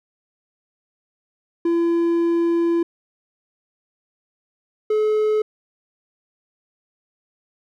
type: tone pair in turn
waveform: triangle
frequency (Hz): 338.3 / 428.6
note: E4 / A4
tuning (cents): +45 / -45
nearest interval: major third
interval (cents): 410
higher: second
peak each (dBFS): -14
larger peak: neither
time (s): 1.65-2.83 / 4.9-5.42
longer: first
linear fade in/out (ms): 5
effects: none